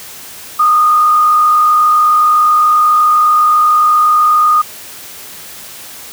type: tone with frequency modulation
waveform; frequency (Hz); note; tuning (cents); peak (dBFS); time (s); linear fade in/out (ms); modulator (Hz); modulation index
sine; 1228; D#6; -23; -6; 0.59-4.62; 10; 47.6; 0.45
effects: white hiss -31 dBFS RMS until 6.12 s + high-pass 60 Hz 12 dB/octave